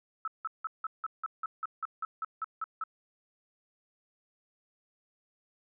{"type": "tone bursts", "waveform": "sine", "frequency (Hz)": 1306, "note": "E6", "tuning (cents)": -17, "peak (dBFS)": -31, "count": 14, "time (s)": [0.25, 2.838], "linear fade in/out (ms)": 2, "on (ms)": 27, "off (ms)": 170, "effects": []}